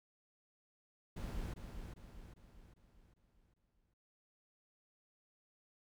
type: noise with echo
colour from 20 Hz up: brown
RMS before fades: -42 dBFS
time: 1.16-1.54 s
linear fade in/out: 10 ms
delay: 400 ms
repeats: 6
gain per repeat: -6 dB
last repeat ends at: 3.94 s
effects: none